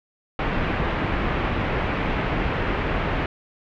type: low-pass noise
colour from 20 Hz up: pink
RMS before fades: -24 dBFS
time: 0.39-3.26 s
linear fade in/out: 2 ms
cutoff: 2600 Hz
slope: 24 dB/octave
effects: none